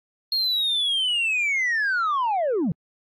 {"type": "linear sweep", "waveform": "sine", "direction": "down", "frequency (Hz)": [4300, 138.59], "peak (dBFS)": -18, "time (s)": [0.32, 2.72], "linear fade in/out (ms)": 2, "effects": ["tanh soft clip ceiling -19 dBFS", "AAC 64 kbps"]}